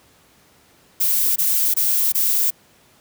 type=noise bursts; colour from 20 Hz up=violet; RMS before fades=-18 dBFS; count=4; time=1-2.506 s; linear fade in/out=10 ms; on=360 ms; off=22 ms; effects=pink hiss -54 dBFS RMS until 3 s + high-pass 80 Hz 12 dB/octave